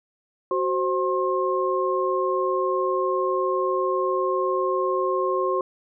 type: tone cluster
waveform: sine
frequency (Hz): 372.6 / 525 / 1068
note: F#4 / C5 / C6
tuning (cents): +12 / +6 / +35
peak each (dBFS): -24 / -26 / -25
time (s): 0.51-5.61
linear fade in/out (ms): 2
effects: none